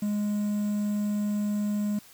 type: tone with quantisation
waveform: triangle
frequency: 207.6 Hz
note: G#3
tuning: in tune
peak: -23 dBFS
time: 0.02-1.99 s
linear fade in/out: 5 ms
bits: 8
effects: white hiss -53 dBFS RMS until 2.13 s